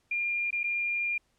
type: tone with dropouts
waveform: sine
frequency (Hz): 2404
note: D7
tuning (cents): +40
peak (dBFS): -27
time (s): 0.11-1.18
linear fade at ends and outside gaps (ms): 5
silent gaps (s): 0.507-0.527 / 0.633-0.64
effects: pink hiss -72 dBFS RMS until 1.38 s + low-pass 10000 Hz 12 dB/octave